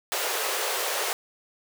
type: high-pass noise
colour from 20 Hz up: pink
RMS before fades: -28 dBFS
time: 0.12-1.13 s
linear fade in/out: 0 ms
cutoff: 410 Hz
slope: 48 dB/octave
effects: none